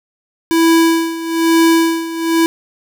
square tone with tremolo, 329.6 Hz, E4, in tune, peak -8 dBFS, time 0.51-2.46 s, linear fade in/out 0 ms, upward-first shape sine, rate 1.1 Hz, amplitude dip 80%, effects none

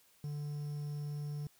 triangle tone with quantisation, 146.83 Hz, D3, in tune, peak -35 dBFS, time 0.24-1.47 s, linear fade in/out 2 ms, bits 10, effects white hiss -67 dBFS RMS until 1.59 s

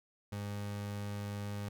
30% pulse tone, 102.2 Hz, G#2, 27 cents flat, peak -35 dBFS, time 0.32-1.69 s, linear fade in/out 5 ms, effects none

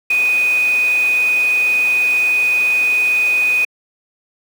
sine tone in noise, 2489 Hz, D#7, in tune, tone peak -12 dBFS, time 0.1-3.65 s, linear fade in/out 5 ms, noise pink, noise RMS -30 dBFS, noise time 0.1-3.65 s, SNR +15 dB, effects high-pass 400 Hz 12 dB/octave

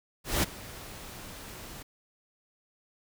pink noise with ADSR envelope, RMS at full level -25 dBFS, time 0.24-1.83 s, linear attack 190 ms, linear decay 18 ms, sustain -19 dB, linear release 10 ms, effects none

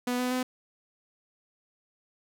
sawtooth tone with pitch steps, 246.9 / 250.3 / 253.8 Hz, B3 / B3 / B3, 0 / +23 / +47 cents, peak -23 dBFS, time 0.07-0.43 s, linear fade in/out 5 ms, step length 120 ms, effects none

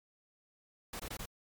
pink noise bursts, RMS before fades -42 dBFS, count 4, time 0.93-1.257 s, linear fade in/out 5 ms, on 66 ms, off 21 ms, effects MP3 96 kbps

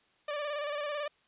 sawtooth tone with vibrato, 587.3 Hz, D5, in tune, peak -29 dBFS, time 0.28-1.08 s, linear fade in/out 5 ms, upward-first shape square, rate 18 Hz, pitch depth 37 cents each way, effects white hiss -68 dBFS RMS until 1.27 s + resampled to 8000 Hz

